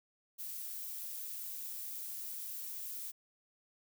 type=noise; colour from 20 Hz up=violet; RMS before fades=-43 dBFS; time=0.38-3.12 s; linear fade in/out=20 ms; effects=none